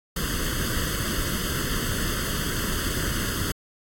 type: noise with comb filter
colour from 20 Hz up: pink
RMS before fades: -27 dBFS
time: 0.16-3.52 s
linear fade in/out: 5 ms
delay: 0.63 ms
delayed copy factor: +0.9
effects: AAC 64 kbps